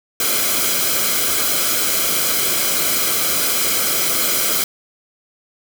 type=noise with comb filter; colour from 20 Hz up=white; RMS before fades=-18 dBFS; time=0.2-4.64 s; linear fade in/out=2 ms; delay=1.1 ms; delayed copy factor=-0.65; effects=none